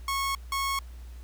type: tone pair in turn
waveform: sawtooth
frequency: 1097 / 1097 Hz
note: C#6 / C#6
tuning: -18 / -18 cents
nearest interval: unison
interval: 0 cents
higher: neither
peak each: -23 dBFS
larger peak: neither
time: 0.08-0.35 / 0.52-0.79 s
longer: neither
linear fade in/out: 2 ms
effects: added 60 Hz sine -40 dBFS peak until 1.23 s + pink hiss -58 dBFS RMS until 1.23 s